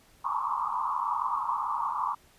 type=band-pass noise; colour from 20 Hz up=pink; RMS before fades=-30 dBFS; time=0.24-2.15 s; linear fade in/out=10 ms; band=880 to 1200 Hz; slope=96 dB/octave; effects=pink hiss -60 dBFS RMS until 2.38 s + resampled to 32000 Hz